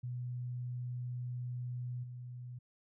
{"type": "tone with level steps", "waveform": "sine", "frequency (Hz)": 123.47, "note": "B2", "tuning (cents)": 0, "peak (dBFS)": [-37, -43], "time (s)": [0.03, 2.59], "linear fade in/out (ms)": 10, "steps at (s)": 2.03, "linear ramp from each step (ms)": 10, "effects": []}